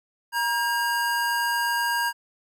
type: tone pair together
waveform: square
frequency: 947 / 1614.4 Hz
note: A#5 / G#6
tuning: +27 / -49 cents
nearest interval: major sixth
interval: 924 cents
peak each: -26 dBFS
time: 0.32-2.13 s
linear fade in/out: 50 ms
effects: none